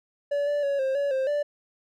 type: tone with pitch steps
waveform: triangle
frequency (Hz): 573 / 582 / 561 / 531 / 567 / 528 / 585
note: D5 / D5 / C#5 / C5 / C#5 / C5 / D5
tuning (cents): -43 / -16 / +21 / +25 / +39 / +16 / -7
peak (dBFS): -21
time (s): 0.31-1.43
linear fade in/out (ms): 10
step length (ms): 160
effects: none